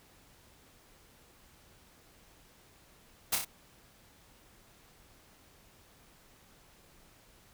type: noise with echo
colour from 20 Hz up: white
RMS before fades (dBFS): -28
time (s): 3.32-3.36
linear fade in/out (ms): 10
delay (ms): 30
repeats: 3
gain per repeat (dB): -4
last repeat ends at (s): 3.45
effects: pink hiss -61 dBFS RMS until 7.53 s